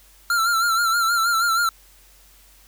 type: tone with vibrato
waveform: square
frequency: 1369 Hz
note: F6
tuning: 35 cents flat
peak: -18 dBFS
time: 0.3-1.69 s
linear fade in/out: 2 ms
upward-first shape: sine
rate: 6.3 Hz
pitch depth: 61 cents each way
effects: added 46 Hz sine -53 dBFS peak until 2.67 s + white hiss -53 dBFS RMS until 2.67 s